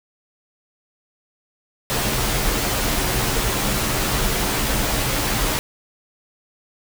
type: noise with comb filter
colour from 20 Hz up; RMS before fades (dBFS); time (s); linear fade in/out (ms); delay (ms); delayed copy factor
pink; -21; 1.9-5.59; 0; 12; -0.6
effects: none